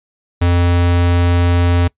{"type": "tone", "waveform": "square", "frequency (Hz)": 87.31, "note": "F2", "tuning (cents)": 0, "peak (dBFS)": -11, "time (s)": [0.41, 1.88], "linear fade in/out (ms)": 10, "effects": ["noise-tail reverb RT60 0.1 s tail -23 dB re dry", "resampled to 8000 Hz"]}